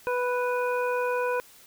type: harmonic tone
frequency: 493.9 Hz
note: B4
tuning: in tune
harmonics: 1 / 2 / 3 / 5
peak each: -26 / -30 / -33 / -38 dBFS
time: 0.07-1.4 s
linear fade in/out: 0 ms
effects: white hiss -53 dBFS RMS until 1.66 s